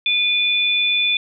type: tone pair together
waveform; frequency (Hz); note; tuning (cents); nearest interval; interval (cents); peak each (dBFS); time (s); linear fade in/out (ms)
sine; 2444 / 3493; D#7 / A7; -32 / -13; tritone; 619; -18; 0.06-1.17; 2
effects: none